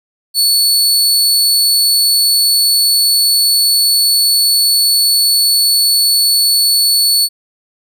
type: tone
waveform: sawtooth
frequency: 4435 Hz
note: C#8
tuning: in tune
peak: -6 dBFS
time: 0.34-7.29 s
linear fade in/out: 50 ms
effects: none